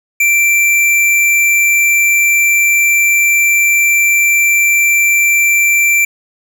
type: tone with hard clipping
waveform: sine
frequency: 2349 Hz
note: D7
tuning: in tune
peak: -9 dBFS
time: 0.2-6.05 s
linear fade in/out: 5 ms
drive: 18 dB
effects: none